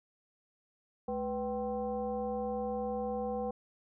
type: tone with frequency modulation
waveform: sine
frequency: 493.9 Hz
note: B4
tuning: in tune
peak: -32 dBFS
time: 1.08-3.51 s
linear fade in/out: 5 ms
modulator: 280 Hz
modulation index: 1.1
effects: none